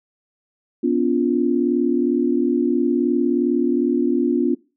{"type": "chord", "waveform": "sine", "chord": "B diminished", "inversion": "none", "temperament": "equal with one note detuned", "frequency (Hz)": [246.9, 286.3, 349.2], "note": ["B3", "D4", "F4"], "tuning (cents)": [0, -44, 0], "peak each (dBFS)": -20, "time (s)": [0.83, 4.55], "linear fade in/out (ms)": 10, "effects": ["noise-tail reverb RT60 0.3 s tail -21 dB re dry"]}